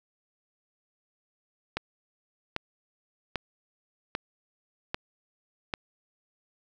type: click train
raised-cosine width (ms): 0.3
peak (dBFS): -13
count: 6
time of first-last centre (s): 1.77-5.738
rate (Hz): 1.26
effects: none